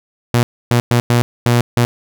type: tone bursts at uneven times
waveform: sawtooth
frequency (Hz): 120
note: B2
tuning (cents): -49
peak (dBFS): -6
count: 6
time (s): 0.34-0.43 / 0.71-0.8 / 0.91-1 / 1.1-1.22 / 1.46-1.61 / 1.77-1.85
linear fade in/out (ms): 0
effects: none